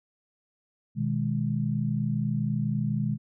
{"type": "chord", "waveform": "sine", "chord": "G# minor", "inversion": "first", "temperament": "equal", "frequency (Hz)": [123.47, 155.56, 207.7], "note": ["B2", "D#3", "G#3"], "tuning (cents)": [0, 0, 0], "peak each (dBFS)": -29, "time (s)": [0.95, 3.18], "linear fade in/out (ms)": 50, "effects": []}